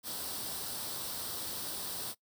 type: noise with comb filter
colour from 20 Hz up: white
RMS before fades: -39 dBFS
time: 0.03-2.15 s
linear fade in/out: 50 ms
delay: 0.22 ms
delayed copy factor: +0.6
effects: noise-tail reverb RT60 0.1 s tail -20 dB re dry + high-pass 60 Hz 12 dB/octave